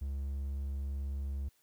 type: tone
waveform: triangle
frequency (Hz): 69.1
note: C#2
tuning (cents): -5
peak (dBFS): -32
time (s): 0.01-1.49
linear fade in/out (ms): 10
effects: white hiss -71 dBFS RMS until 1.62 s